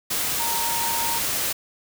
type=tone in noise; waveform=sine; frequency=927 Hz; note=A#5; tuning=10 cents flat; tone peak=-27 dBFS; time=0.39-1.19 s; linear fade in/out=10 ms; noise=white; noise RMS=-25 dBFS; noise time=0.1-1.53 s; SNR=-5 dB; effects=none